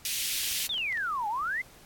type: high-pass noise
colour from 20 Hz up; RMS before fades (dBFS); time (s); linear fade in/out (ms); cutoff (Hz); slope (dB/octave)
pink; -31; 0.05-0.67; 2; 2500; 24
type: clicks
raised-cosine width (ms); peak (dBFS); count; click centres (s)
0.2; -28; 10; 0.433 / 0.475 / 0.513 / 0.602 / 0.641 / 0.692 / 0.742 / 0.78 / 0.926 / 0.974
type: exponential two-way sweep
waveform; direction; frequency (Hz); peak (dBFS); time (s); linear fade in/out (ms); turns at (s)
sine; down then up; 3747 to 810 to 2139; -28; 0.69-1.62; 10; 1.28
effects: pink hiss -54 dBFS RMS until 1.85 s + AAC 64 kbps